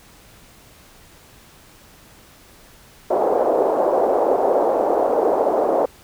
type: band-pass noise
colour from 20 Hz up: pink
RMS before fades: -18 dBFS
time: 3.1-5.86 s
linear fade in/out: 10 ms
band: 420 to 730 Hz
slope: 24 dB/octave
effects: pink hiss -48 dBFS RMS until 6.03 s